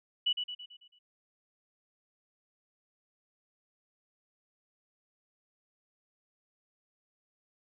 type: tone with echo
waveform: sine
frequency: 2952 Hz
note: F#7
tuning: 5 cents flat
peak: -25 dBFS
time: 0.26-0.33 s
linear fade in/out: 10 ms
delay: 110 ms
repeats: 6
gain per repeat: -6 dB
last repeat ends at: 0.99 s
effects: none